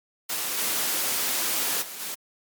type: noise with level steps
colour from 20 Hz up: white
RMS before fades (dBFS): -29 / -26 / -38 / -33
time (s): 0.29-2.15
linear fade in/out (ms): 10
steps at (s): 0.57 / 1.81 / 1.99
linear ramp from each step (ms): 20
effects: high-pass 200 Hz 12 dB/octave + Opus 48 kbps